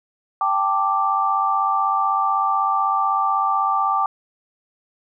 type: chord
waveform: sine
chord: G suspended second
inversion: none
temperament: equal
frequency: 784 / 880 / 1174.7 Hz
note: G5 / A5 / D6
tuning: 0 / 0 / 0 cents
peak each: -22 / -24 / -19 dBFS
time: 0.41-4.06 s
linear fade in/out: 2 ms
effects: none